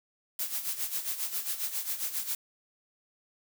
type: noise with tremolo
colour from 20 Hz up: blue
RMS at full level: -31 dBFS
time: 0.39-2.35 s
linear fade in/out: 2 ms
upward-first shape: sine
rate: 7.4 Hz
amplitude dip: 70%
effects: none